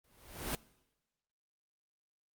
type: noise with exponential growth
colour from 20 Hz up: pink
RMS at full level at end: -33 dBFS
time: 0.04-0.55 s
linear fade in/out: 2 ms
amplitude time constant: 110 ms
effects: noise-tail reverb RT60 1.0 s tail -22 dB re dry + Opus 32 kbps